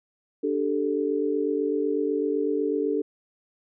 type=chord; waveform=sine; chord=D suspended fourth; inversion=none; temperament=equal; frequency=293.7 / 392 / 440 Hz; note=D4 / G4 / A4; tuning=0 / 0 / 0 cents; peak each=-27 / -28 / -26 dBFS; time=0.43-3.02 s; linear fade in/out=10 ms; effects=none